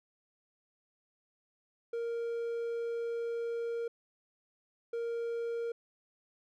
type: tone bursts at uneven times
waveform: triangle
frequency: 466.2 Hz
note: A#4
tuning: in tune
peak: -31 dBFS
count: 2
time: 1.93-3.88 / 4.93-5.72 s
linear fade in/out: 5 ms
effects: none